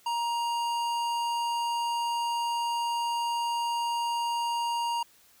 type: tone with tanh clipping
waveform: sine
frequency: 940 Hz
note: A#5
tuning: 14 cents sharp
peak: -29 dBFS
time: 0.06-5.03 s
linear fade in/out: 5 ms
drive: 18 dB
effects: white hiss -60 dBFS RMS until 5.4 s